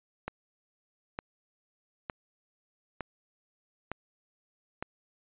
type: click train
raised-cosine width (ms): 0.5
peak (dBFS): -19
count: 6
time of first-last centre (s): 0.28-4.825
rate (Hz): 1.1
effects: resampled to 8000 Hz